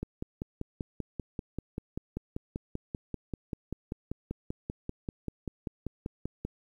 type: click train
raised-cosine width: 3 ms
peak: -21 dBFS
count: 34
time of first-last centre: 0.03-6.45 s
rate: 5.14 Hz
effects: 10-bit